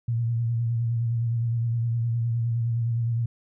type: tone with vibrato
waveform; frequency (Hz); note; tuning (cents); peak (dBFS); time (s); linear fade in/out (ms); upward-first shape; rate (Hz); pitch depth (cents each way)
sine; 116.6; A#2; +1; -22; 0.08-3.26; 5; sine; 9.7; 38
effects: none